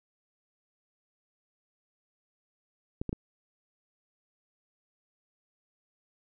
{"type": "clicks", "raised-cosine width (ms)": 3, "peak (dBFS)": -19, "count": 3, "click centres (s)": [3.015, 3.093, 3.129], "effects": []}